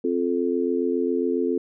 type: chord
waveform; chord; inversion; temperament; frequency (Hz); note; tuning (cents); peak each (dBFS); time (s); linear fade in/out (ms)
sine; F major; second; just; 261.9 / 349.2 / 436.5; C4 / F4 / A4; +2 / 0 / -14; -25; 0.04-1.58; 5
effects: none